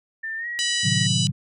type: tone with pitch glide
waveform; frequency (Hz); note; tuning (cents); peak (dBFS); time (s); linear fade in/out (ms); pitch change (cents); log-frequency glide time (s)
sine; 1790 to 1907.4; A6 to A#6; +29 to +39; -27; 0.23-1.07; 10; +110; 0.37-0.47
type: harmonic tone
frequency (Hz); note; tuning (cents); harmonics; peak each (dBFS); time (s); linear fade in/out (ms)
988; B5; 0; 3 / 4 / 5 / 6 / 7 / 8 / 9; -26 / -28 / -30 / -32 / -33 / -34 / -35; 0.59-1.27; 0
type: chord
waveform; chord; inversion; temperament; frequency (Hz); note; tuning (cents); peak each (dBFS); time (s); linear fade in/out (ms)
sine; A diminished seventh; none; equal with one note detuned; 110 / 130.81 / 152.45 / 185; A2 / C3 / Eb3 / Gb3; 0 / 0 / -35 / 0; -26; 0.83-1.32; 20
effects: none